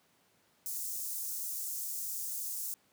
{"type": "high-pass noise", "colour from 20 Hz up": "white", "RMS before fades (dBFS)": -38, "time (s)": [0.66, 2.74], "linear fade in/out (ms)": 0, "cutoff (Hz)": 6300, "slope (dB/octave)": 24, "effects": ["pink hiss -69 dBFS RMS until 2.92 s", "high-pass 150 Hz 12 dB/octave"]}